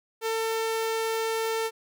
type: tone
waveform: sawtooth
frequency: 448.4 Hz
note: A4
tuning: 33 cents sharp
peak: -22 dBFS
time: 0.21-1.71 s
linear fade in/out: 50 ms
effects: none